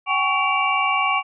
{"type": "tone cluster", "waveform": "sine", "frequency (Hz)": [763, 823, 1119, 2319, 2780], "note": ["G5", "G#5", "C#6", "D7", "F7"], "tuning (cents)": [-47, -16, 16, -22, -9], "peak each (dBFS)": [-25, -27, -21, -23, -26], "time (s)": [0.06, 1.23], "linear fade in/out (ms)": 50, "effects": []}